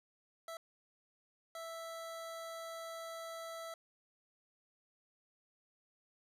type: tone bursts at uneven times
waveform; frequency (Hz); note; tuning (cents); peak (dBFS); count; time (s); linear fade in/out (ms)
25% pulse; 659.3; E5; 0; -40; 2; 0.48-0.57 / 1.55-3.74; 2
effects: resampled to 32000 Hz